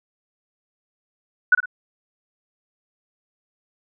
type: tone with echo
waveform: sine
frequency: 1479 Hz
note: F#6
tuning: 1 cent flat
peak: -9 dBFS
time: 1.52-1.55 s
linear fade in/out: 5 ms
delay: 54 ms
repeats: 2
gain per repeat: -9 dB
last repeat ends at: 1.658 s
effects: none